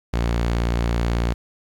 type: tone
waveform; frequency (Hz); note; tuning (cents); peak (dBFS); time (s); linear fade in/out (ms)
sawtooth; 58.27; A#1; 0; -15; 0.13-1.34; 10
effects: low-pass 6000 Hz 12 dB/octave + 8-bit